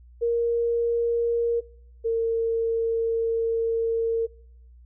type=tone pair in turn; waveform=sine; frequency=468.6 / 456.6 Hz; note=A#4 / A#4; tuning=+9 / -36 cents; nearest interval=unison; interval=45 cents; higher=first; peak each=-20 / -21 dBFS; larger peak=first; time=0.21-1.61 / 2.04-4.27 s; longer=second; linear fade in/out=20 ms; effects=noise-tail reverb RT60 0.8 s tail -26 dB re dry + added 60 Hz sine -47 dBFS peak until 4.85 s